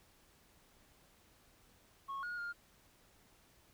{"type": "tone with pitch steps", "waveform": "sine", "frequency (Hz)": [1096, 1440, 1409], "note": ["C#6", "F#6", "F6"], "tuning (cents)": [-20, -47, 15], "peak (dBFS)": -37, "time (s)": [2.08, 2.53], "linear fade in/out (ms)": 20, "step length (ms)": 150, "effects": ["tanh soft clip ceiling -38 dBFS", "pink hiss -67 dBFS RMS until 3.73 s"]}